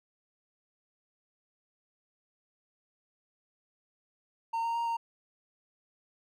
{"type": "tone with pitch steps", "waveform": "triangle", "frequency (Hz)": [915, 925, 933, 924], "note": ["A#5", "A#5", "A#5", "A#5"], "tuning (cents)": [-32, -14, 1, -16], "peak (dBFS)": -27, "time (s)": [4.53, 4.97], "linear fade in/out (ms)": 10, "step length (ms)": 110, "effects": []}